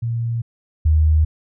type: tone pair in turn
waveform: sine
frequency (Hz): 116.54 / 77.78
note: A#2 / D#2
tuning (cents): 0 / 0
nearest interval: perfect fifth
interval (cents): 700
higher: first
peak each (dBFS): -19 / -11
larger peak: second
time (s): 0.02-0.42 / 0.85-1.25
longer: neither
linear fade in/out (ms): 10
effects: none